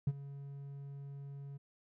triangle tone with ADSR envelope, 140 Hz, C#3, 18 cents sharp, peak -23 dBFS, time 0.07-1.58 s, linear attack 5 ms, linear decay 43 ms, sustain -19 dB, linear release 16 ms, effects tanh soft clip ceiling -24 dBFS

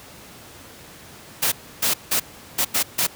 white noise bursts at uneven times, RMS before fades -20 dBFS, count 6, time 1.42-1.52 / 1.82-1.94 / 2.11-2.2 / 2.58-2.65 / 2.74-2.83 / 2.98-3.07 s, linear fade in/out 10 ms, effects pink hiss -43 dBFS RMS until 3.15 s + high-pass 80 Hz 12 dB/octave

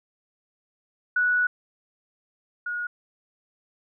sine tone pair in turn, 1472 / 1445 Hz, F#6 / F#6, -9 / -41 cents, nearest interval unison, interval 32 cents, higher first, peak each -19 / -27 dBFS, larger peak first, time 1.16-1.47 / 2.66-2.87 s, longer first, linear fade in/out 5 ms, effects none

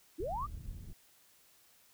sine linear sweep, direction up, 274.9 to 1244.5 Hz, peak -35 dBFS, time 0.18-0.47 s, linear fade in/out 20 ms
pink low-pass noise, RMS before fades -44 dBFS, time 0.2-0.93 s, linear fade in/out 2 ms, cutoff 120 Hz, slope 12 dB/octave
effects white hiss -65 dBFS RMS until 1.93 s

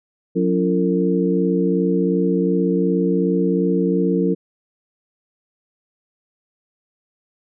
sine tone cluster, 181.5 / 278.1 / 340.8 / 454.5 Hz, F#3 / C#4 / F4 / A#4, -33 / +6 / -42 / -44 cents, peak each -19 / -22 / -22 / -21 dBFS, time 0.35-4.35 s, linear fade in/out 20 ms, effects none

